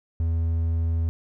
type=tone; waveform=triangle; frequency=82.41 Hz; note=E2; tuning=in tune; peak=-19 dBFS; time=0.2-1.09 s; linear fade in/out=0 ms; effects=none